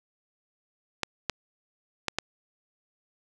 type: clicks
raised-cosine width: 0.2 ms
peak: -9 dBFS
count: 4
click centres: 1.033 / 1.297 / 2.083 / 2.186 s
effects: none